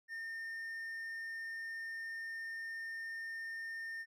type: tone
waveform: triangle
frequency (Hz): 1817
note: A#6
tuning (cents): -45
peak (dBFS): -39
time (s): 0.08-4.06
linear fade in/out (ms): 50
effects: none